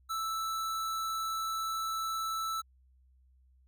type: tone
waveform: square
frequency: 1318.5 Hz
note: E6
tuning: in tune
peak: -33 dBFS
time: 0.09-2.62 s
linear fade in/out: 20 ms
effects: added 64 Hz sine -61 dBFS peak until 3.67 s